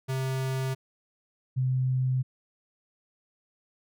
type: tone pair in turn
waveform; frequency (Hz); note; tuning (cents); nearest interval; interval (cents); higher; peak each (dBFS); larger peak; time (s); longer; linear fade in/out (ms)
square / sine; 132 / 129.06; C3 / C3; +16 / -23; unison; 39; first; -28 / -23; second; 0.08-0.75 / 1.56-2.23; neither; 20
effects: none